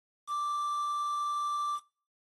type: tone with quantisation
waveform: triangle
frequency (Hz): 1174.7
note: D6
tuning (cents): 0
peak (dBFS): -28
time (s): 0.27-1.8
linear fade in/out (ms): 50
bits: 8
effects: noise-tail reverb RT60 0.4 s tail -22 dB re dry + AAC 32 kbps